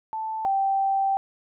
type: tone pair in turn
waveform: sine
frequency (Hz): 880 / 780.6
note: A5 / G5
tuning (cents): 0 / -8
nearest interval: major second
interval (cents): 208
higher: first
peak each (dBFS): -27 / -20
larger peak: second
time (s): 0.13-0.45 / 0.45-1.17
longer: second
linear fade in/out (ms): 0
effects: none